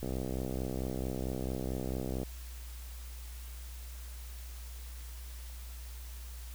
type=click train; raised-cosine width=2 ms; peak=-23 dBFS; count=143; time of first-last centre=0.03-2.232 s; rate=64.5 Hz; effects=added 60 Hz sine -42 dBFS peak until 6.54 s + white hiss -53 dBFS RMS until 6.54 s